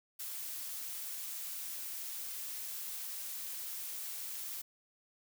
blue noise, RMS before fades -42 dBFS, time 0.19-4.62 s, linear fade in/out 10 ms, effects none

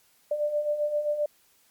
sine beating tone pair, 587.3 / 594.9 Hz, D5 / D5, 0 / +22 cents, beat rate 7.6 Hz, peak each -32 / -25 dBFS, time 0.31-1.26 s, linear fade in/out 5 ms, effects white hiss -63 dBFS RMS until 1.7 s + MP3 96 kbps

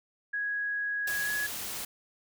sine tone with pitch glide, 1661.2 to 1682.4 Hz, G#6 to G#6, 0 to +22 cents, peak -29 dBFS, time 0.33-1.47 s, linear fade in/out 10 ms, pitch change +22 cents, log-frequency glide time 1.23-1.3 s
white noise, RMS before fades -37 dBFS, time 1.07-1.85 s, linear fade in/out 5 ms
effects none

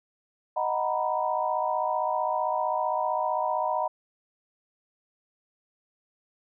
sine chord, B major seventh, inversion first, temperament equal, 622.3 / 740 / 932.3 / 987.8 Hz, D#5 / F#5 / A#5 / B5, 0 / 0 / 0 / 0 cents, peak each -30 dBFS, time 0.56-3.88 s, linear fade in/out 10 ms, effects none

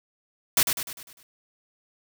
white noise with echo, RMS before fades -19 dBFS, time 0.57-0.63 s, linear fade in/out 2 ms, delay 100 ms, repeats 6, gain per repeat -6 dB, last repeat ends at 1.23 s, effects none

